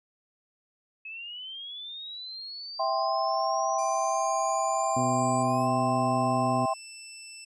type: linear sweep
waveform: sine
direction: up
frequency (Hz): 2564 to 7902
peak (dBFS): -37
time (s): 1.05-5.43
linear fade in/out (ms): 5
type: chord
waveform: sine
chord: C major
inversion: first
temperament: just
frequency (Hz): 654.1 / 784.9 / 1046.5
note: E5 / G5 / C6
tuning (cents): -14 / +2 / 0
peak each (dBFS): -29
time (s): 2.79-6.74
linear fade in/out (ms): 10
type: tone with pitch glide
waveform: 5% pulse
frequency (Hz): 2381 to 2657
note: D7 to E7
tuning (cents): +23 to +13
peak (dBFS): -32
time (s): 3.78-7.45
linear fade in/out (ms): 10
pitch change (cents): +190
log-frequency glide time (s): 5.45-5.68
type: harmonic tone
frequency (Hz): 125.7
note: B2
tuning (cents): +31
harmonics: 1 / 2 / 3 / 4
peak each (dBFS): -31 / -29 / -40 / -42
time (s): 4.96-6.66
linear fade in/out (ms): 10
effects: resampled to 22050 Hz